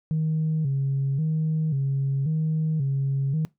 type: tone with vibrato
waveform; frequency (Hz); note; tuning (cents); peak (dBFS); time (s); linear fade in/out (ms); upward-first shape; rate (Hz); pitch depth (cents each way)
sine; 146.83; D3; 0; -20; 0.11-3.45; 0; square; 0.93; 120
effects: noise-tail reverb RT60 0.2 s tail -23 dB re dry + tanh soft clip ceiling -18 dBFS